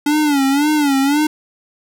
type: tone with vibrato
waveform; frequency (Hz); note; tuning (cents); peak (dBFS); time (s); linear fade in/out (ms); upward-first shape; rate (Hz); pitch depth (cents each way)
square; 287; D4; -40; -13; 0.06-1.27; 5; sine; 1.9; 110
effects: none